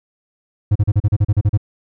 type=tone bursts; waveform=triangle; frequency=103.4 Hz; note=G#2; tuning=7 cents flat; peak=-8 dBFS; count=11; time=0.71-1.576 s; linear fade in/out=10 ms; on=46 ms; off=36 ms; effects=none